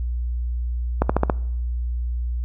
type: accelerating click train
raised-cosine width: 1 ms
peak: -3 dBFS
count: 5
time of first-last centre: 1.02-1.298 s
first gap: 75 ms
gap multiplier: 0.95
effects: noise-tail reverb RT60 0.8 s tail -23 dB re dry + added 60 Hz sine -22 dBFS peak until 2.44 s